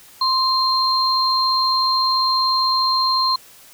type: tone pair together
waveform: sine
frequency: 1046.5 / 4181 Hz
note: C6 / C8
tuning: 0 / -2 cents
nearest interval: 2 octaves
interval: 2398 cents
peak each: -18 dBFS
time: 0.21-3.36 s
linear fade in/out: 5 ms
effects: white hiss -46 dBFS RMS until 3.73 s